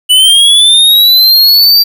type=linear sweep; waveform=square; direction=up; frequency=2960 to 4699 Hz; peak=-3 dBFS; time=0.09-1.84 s; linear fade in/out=20 ms; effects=7-bit